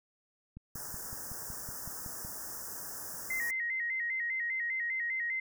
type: click train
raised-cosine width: 5 ms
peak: -33 dBFS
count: 10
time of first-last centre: 0.57-2.249 s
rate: 5.36 Hz
type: band-stop noise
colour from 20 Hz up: white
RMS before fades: -42 dBFS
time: 0.75-3.51 s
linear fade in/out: 5 ms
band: 1800 to 5100 Hz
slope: 96 dB/octave
type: tone with vibrato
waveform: sine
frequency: 1975.5 Hz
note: B6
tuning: in tune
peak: -31 dBFS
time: 3.3-5.4 s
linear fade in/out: 5 ms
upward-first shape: square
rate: 5 Hz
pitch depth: 82 cents each way
effects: none